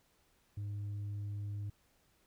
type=tone with tanh clipping; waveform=sine; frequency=102.4 Hz; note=G#2; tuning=24 cents flat; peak=-38 dBFS; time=0.57-1.7 s; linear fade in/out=5 ms; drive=2 dB; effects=pink hiss -72 dBFS RMS until 2.26 s